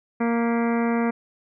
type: harmonic tone with a mistuned harmonic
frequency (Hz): 233.1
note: A#3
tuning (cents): 0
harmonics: 1 / 2 / 3 / 4 / 5 / 6 / 7 / 8 / 9 / 10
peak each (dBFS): -21 / -27 / -31 / -33 / -35 / -37 / -38 / -39 / -40 / -41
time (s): 0.2-1.11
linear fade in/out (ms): 10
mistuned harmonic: 8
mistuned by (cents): +77
effects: none